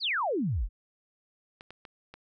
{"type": "exponential sweep", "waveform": "sine", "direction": "down", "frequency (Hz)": [4978, 34.73], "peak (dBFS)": -26, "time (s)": [0, 0.69], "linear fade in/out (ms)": 50}
{"type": "clicks", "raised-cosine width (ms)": 0.3, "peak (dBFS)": -29, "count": 4, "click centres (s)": [1.609, 1.706, 1.852, 2.14]}
{"effects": []}